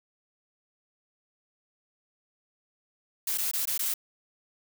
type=noise with dropouts; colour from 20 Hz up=blue; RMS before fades=-29 dBFS; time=3.27-3.94 s; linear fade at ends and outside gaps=5 ms; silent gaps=3.376-3.382 / 3.514-3.534 / 3.655-3.673 / 3.778-3.792 s; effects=none